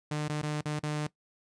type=tone with dropouts; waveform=sawtooth; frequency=150.4 Hz; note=D3; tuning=42 cents sharp; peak=-26 dBFS; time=0.11-1.07 s; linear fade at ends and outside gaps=5 ms; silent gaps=0.282-0.295 / 0.417-0.43 / 0.612-0.655 / 0.793-0.833 s; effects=noise-tail reverb RT60 0.1 s tail -19 dB re dry + resampled to 22050 Hz